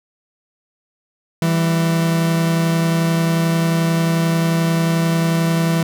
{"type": "tone pair together", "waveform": "40% pulse", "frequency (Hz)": [165.3, 196.58], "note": ["E3", "G3"], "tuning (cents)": [5, 5], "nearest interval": "minor third", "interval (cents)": 300, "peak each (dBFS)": [-14, -25], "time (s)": [1.42, 5.83], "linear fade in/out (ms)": 2, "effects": []}